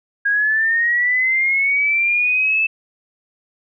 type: linear sweep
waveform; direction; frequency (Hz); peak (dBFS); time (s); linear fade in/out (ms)
sine; up; 1626 to 2637; -14; 0.25-2.67; 10
effects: none